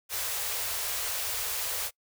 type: band-stop noise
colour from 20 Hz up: white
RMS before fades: -32 dBFS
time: 0.09-1.91 s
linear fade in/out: 50 ms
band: 110 to 410 Hz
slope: 96 dB/octave
effects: noise-tail reverb RT60 0.1 s tail -24 dB re dry